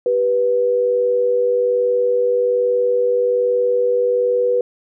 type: tone pair together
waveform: sine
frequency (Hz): 389.4 / 490.6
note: G4 / B4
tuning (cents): -12 / -12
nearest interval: major third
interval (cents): 400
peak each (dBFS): -23 / -14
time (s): 0.06-4.61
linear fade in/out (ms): 2
effects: none